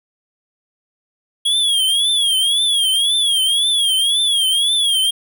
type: tone with vibrato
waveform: square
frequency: 3305 Hz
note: G#7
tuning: 9 cents flat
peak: -14 dBFS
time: 1.45-5.11 s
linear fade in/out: 10 ms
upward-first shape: triangle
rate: 1.9 Hz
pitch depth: 140 cents each way
effects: none